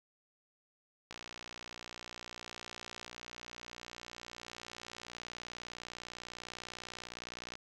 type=click train; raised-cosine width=0.2 ms; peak=-27 dBFS; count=387; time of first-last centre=1.11-7.554 s; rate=59.9 Hz; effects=none